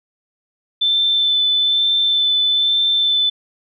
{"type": "tone with vibrato", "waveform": "sine", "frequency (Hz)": 3530, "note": "A7", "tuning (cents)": 5, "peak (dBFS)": -13, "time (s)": [0.81, 3.3], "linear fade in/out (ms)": 10, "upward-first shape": "sine", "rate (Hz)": 1.1, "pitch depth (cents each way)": 12, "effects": []}